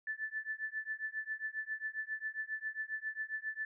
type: tone with tremolo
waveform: sine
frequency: 1752 Hz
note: A6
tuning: 8 cents flat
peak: -33 dBFS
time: 0.07-3.65 s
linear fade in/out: 2 ms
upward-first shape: triangle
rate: 7.4 Hz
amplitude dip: 100%
effects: none